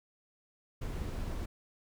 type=noise; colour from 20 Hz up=brown; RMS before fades=-37 dBFS; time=0.81-1.46 s; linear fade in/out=10 ms; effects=none